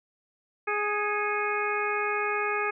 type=harmonic tone with a mistuned harmonic; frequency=415.4 Hz; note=G#4; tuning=in tune; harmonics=1 / 2 / 3 / 4 / 5 / 6; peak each=-31 / -34 / -31 / -33 / -34 / -34 dBFS; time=0.67-2.71 s; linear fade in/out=10 ms; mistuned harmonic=5; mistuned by=+71 cents; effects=none